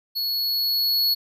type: tone with level ramp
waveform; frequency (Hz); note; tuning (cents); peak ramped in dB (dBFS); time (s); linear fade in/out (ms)
square; 4370; C#8; -26; -24 to -18; 0.15-1.15; 20
effects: none